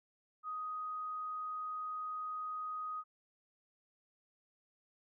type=tone; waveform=sine; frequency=1250 Hz; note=D#6; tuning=8 cents sharp; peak=-38 dBFS; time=0.43-3.04 s; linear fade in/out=50 ms; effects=none